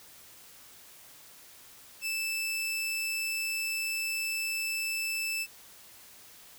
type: tone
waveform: sawtooth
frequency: 2637 Hz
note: E7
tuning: in tune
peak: -27 dBFS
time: 2.01-5.47 s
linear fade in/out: 50 ms
effects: white hiss -53 dBFS RMS until 6.58 s